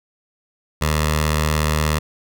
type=tone with notch filter; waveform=10% pulse; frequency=76.8 Hz; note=D#2; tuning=22 cents flat; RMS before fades=-19 dBFS; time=0.81-1.99 s; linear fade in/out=10 ms; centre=310 Hz; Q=0.67; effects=none